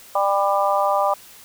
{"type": "harmonic tone", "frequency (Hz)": 198.6, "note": "G3", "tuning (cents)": 23, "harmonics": [3, 4, 5, 6], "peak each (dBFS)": [-21, -21, -23, -23], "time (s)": [0.15, 1.14], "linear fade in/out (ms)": 5, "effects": ["white hiss -45 dBFS RMS until 1.44 s"]}